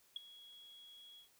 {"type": "tone with ADSR envelope", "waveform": "sine", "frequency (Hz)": 3328, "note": "G#7", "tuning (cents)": 3, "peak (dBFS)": -35, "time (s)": [0.16, 1.29], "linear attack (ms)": 3, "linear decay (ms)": 13, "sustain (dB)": -20, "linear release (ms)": 110, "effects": ["tanh soft clip ceiling -34 dBFS", "white hiss -70 dBFS RMS until 1.39 s"]}